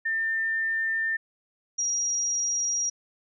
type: tone pair in turn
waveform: sine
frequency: 1798 / 5708 Hz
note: A6 / F8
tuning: +37 / +37 cents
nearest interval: octave + minor sixth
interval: 2000 cents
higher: second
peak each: -24 dBFS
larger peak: neither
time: 0.05-1.17 / 1.78-2.9 s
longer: neither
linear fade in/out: 10 ms
effects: none